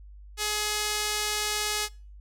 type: tone with band-pass filter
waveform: sawtooth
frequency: 421.3 Hz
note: G#4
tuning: 25 cents sharp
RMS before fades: -29 dBFS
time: 0.37-1.89 s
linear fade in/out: 50 ms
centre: 6200 Hz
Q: 0.69
effects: noise-tail reverb RT60 0.4 s tail -25 dB re dry + added 50 Hz sine -44 dBFS peak until 2.2 s